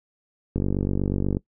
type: click train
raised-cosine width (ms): 3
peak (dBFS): -11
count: 40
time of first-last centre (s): 0.56-1.369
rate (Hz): 48.2
effects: noise-tail reverb RT60 0.1 s tail -21 dB re dry